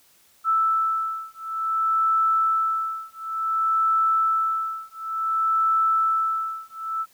sine beating tone pair, 1318.5 / 1319.06 Hz, E6 / E6, 0 / +1 cents, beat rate 0.56 Hz, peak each -23 dBFS, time 0.44-7.06 s, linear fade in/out 50 ms, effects white hiss -58 dBFS RMS until 7.13 s

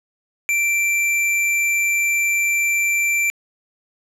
square tone, 2349 Hz, D7, in tune, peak -17 dBFS, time 0.49-3.3 s, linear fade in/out 0 ms, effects low-pass 12000 Hz 12 dB/octave

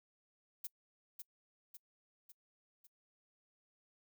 violet noise with echo, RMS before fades -42 dBFS, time 0.64-0.67 s, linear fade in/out 5 ms, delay 550 ms, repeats 4, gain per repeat -5 dB, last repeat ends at 2.87 s, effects noise-tail reverb RT60 0.1 s tail -26 dB re dry

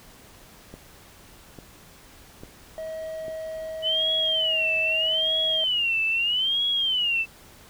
click train, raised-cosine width 2 ms, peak -26 dBFS, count 4, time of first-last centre 0.74-3.282 s, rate 1.18 Hz
triangle tone, 638 Hz, D#5, 43 cents sharp, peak -29 dBFS, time 2.78-5.64 s, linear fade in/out 0 ms
sine tone with vibrato, 2964 Hz, F#7, 2 cents sharp, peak -21 dBFS, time 3.82-7.26 s, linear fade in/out 50 ms, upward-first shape sine, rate 0.79 Hz, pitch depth 200 cents each way
effects pink hiss -50 dBFS RMS until 7.69 s

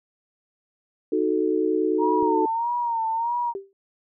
sine chord, D# diminished, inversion none, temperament equal, 311.1 / 370 / 440 Hz, D#4 / F#4 / A4, 0 / 0 / 0 cents, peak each -24 dBFS, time 1.12-2.46 s, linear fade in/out 5 ms
sine tone with vibrato, 928 Hz, A#5, 8 cents flat, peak -22 dBFS, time 1.98-3.54 s, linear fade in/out 50 ms, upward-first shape sine, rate 1.6 Hz, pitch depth 69 cents each way
click, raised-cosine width 3 ms, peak -29 dBFS, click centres 2.227 s
sine tone with exponential decay, 392 Hz, G4, in tune, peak -25 dBFS, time 3.55-3.73 s, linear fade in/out 1 ms, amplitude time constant 38 ms
effects none

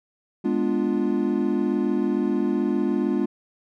triangle chord, G# diminished seventh, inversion none, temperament equal, 207.7 / 246.9 / 293.7 / 349.2 Hz, G#3 / B3 / D4 / F4, 0 / 0 / 0 / 0 cents, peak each -24 dBFS, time 0.44-3.26 s, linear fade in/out 10 ms, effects none

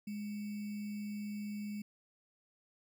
sine tone with sample-and-hold, 207.7 Hz, G#3, in tune, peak -38 dBFS, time 0.07-1.82 s, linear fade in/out 5 ms, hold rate 2450 Hz, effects none

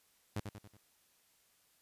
sawtooth tone with echo, 103.83 Hz, G#2, in tune, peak -31 dBFS, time 0.36-0.4 s, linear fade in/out 5 ms, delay 93 ms, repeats 4, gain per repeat -6 dB, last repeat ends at 0.772 s, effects white hiss -71 dBFS RMS until 1.81 s + resampled to 32000 Hz

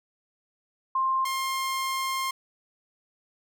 sine / sawtooth tone pair in turn, 1055 / 1061.7 Hz, C6 / C6, +14 / +25 cents, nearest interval unison, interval 11 cents, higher second, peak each -22 / -23 dBFS, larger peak first, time 0.95-1.25 / 1.25-2.31 s, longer second, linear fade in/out 5 ms, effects none

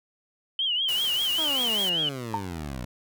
sine tone with vibrato, 3052 Hz, G7, 47 cents flat, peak -23 dBFS, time 0.59-2.09 s, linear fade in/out 2 ms, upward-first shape triangle, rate 5.1 Hz, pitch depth 150 cents each way
white noise, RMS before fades -36 dBFS, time 0.88-1.9 s, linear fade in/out 10 ms
15% pulse exponential sweep, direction down, 329.6 to 58.5 Hz, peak -26 dBFS, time 1.38-2.85 s, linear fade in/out 5 ms
sine tone with exponential decay, 910 Hz, A#5, 42 cents flat, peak -21 dBFS, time 2.34-2.49 s, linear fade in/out 0 ms, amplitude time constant 32 ms
effects none

